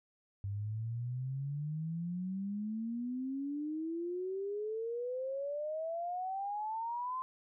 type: exponential sweep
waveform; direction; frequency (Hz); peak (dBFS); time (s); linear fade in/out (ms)
sine; up; 98 to 1046.5; -35; 0.44-7.22; 0
effects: none